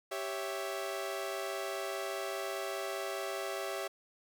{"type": "chord", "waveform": "sawtooth", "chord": "C# diminished", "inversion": "second", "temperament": "equal", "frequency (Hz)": [392, 554.4, 659.3], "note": ["G4", "C#5", "E5"], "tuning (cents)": [0, 0, 0], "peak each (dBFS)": [-36, -37, -36], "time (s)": [0.11, 3.88], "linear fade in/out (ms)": 10, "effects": []}